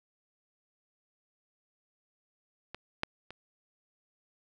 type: clicks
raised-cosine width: 0.3 ms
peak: -24 / -13 / -28 dBFS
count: 3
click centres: 2.746 / 3.034 / 3.306 s
effects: none